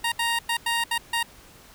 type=tone bursts at uneven times; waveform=15% pulse; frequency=932.3 Hz; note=A#5; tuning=in tune; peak=-16 dBFS; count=6; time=0.04-0.12 / 0.19-0.39 / 0.49-0.57 / 0.66-0.84 / 0.91-0.98 / 1.13-1.23 s; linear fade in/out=5 ms; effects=pink hiss -50 dBFS RMS until 1.74 s